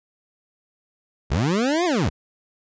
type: linear two-way sweep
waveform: 25% pulse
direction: up then down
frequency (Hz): 52.4 to 370 to 52.4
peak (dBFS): -15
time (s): 1.3-2.1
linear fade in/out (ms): 20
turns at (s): 1.85
effects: resampled to 16000 Hz